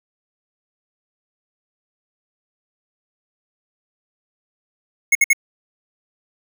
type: tone bursts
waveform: square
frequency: 2175 Hz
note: C#7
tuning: 33 cents flat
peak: -11 dBFS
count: 3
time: 5.12-5.332 s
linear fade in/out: 5 ms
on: 32 ms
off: 58 ms
effects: none